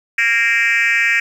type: tone with frequency modulation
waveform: sine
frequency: 2093 Hz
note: C7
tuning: in tune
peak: -10 dBFS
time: 0.18-1.2 s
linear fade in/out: 5 ms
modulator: 236 Hz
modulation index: 1.9
effects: tanh soft clip ceiling -10 dBFS + 7-bit